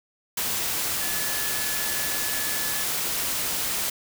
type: tone in noise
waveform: sine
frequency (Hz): 1719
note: A6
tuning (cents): -41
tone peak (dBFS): -35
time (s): 1.01-2.84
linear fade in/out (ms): 5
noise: white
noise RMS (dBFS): -27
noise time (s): 0.37-3.9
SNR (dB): -11
effects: none